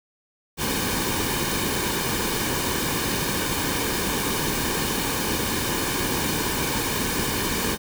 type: noise with comb filter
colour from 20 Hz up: pink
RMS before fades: -25 dBFS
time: 0.57-7.78 s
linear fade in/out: 50 ms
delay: 1.5 ms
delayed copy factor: -0.6
effects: none